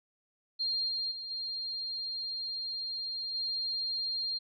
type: tone with level steps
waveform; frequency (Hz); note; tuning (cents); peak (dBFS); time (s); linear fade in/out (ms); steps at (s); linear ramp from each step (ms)
sine; 4204; C8; +7; -29 / -31 / -38 / -34 / -31; 0.59-4.39; 20; 0.88 / 1.11 / 1.3 / 3.34; 10
effects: none